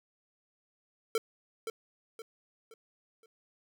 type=tone with echo; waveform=square; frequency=450.5 Hz; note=A4; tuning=41 cents sharp; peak=-27 dBFS; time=1.15-1.18 s; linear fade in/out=2 ms; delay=520 ms; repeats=4; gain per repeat=-8 dB; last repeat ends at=3.26 s; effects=none